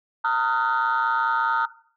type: tone cluster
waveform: sine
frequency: 913 / 1257 / 1386 / 1491 Hz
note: A#5 / D#6 / F6 / F#6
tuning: -36 / +17 / -14 / +13 cents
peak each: -22 / -24 / -24 / -27 dBFS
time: 0.24-1.66 s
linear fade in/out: 10 ms
effects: noise-tail reverb RT60 0.5 s tail -17 dB re dry + tanh soft clip ceiling -14 dBFS